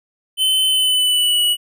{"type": "tone with pitch glide", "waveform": "square", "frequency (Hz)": [3053, 2934], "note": ["G7", "F#7"], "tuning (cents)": [-46, -15], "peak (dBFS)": -14, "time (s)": [0.37, 1.57], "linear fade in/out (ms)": 50, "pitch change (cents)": -69, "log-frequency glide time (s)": [0.68, 1.43], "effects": []}